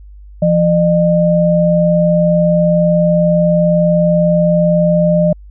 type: tone pair together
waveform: sine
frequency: 170.92 / 607 Hz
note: F3 / D#5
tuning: -37 / -43 cents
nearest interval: octave + minor seventh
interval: 2194 cents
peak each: -11 dBFS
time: 0.42-5.33 s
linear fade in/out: 5 ms
effects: added 50 Hz sine -33 dBFS peak until 5.5 s